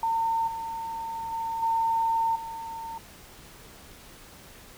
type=tone with level steps; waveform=sine; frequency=908 Hz; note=A#5; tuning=46 cents flat; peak=-23 / -31 / -28 / -22 / -34 dBFS; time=0.03-2.98 s; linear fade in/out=2 ms; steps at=0.47 / 1.32 / 1.62 / 2.35 s; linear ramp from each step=10 ms; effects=pink hiss -49 dBFS RMS until 4.77 s